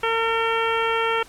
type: harmonic tone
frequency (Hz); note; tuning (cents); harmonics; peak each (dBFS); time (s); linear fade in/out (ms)
454.5; A#4; -44; 1 / 2 / 3 / 4 / 5 / 6 / 7; -24 / -26 / -25 / -31 / -30 / -31 / -32; 0.03-1.23; 5
effects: pink hiss -47 dBFS RMS until 1.28 s + low-pass 12000 Hz 12 dB/octave